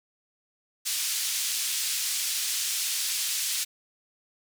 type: band-pass noise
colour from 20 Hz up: white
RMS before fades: -29 dBFS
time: 0.85-3.65 s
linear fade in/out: 20 ms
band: 2900 to 9400 Hz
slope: 12 dB/octave
effects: none